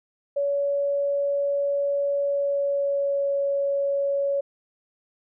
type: tone with pitch glide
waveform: sine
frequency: 565 to 559.5 Hz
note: C#5 to C#5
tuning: +33 to +16 cents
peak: -21 dBFS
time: 0.36-4.41 s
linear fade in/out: 10 ms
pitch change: -17 cents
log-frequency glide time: 2.23-3.31 s
effects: none